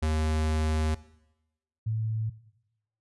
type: tone pair in turn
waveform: square / sine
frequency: 78 / 110.31 Hz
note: D#2 / A2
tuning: +5 / +5 cents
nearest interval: tritone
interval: 600 cents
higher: second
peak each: -25 / -26 dBFS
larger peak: first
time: 0.02-0.95 / 1.86-2.3 s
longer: first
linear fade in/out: 10 ms
effects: noise-tail reverb RT60 0.9 s tail -18 dB re dry + resampled to 24000 Hz